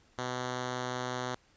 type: tone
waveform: 5% pulse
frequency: 125.5 Hz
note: B2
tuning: 28 cents sharp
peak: -22 dBFS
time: 0.18-1.35 s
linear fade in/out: 5 ms
effects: pink hiss -65 dBFS RMS until 1.56 s + resampled to 16000 Hz